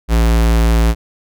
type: tone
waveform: square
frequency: 56.6 Hz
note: A1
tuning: 50 cents sharp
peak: -10 dBFS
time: 0.08-0.95 s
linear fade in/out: 50 ms
effects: none